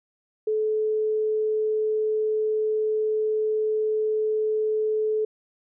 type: tone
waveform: sine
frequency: 431.9 Hz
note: A4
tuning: 32 cents flat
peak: -21 dBFS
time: 0.47-5.25 s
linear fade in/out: 5 ms
effects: none